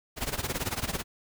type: noise with tremolo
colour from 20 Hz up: pink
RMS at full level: -29 dBFS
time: 0.16-1.04 s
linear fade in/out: 50 ms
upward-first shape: sine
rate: 18 Hz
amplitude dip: 85%
effects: none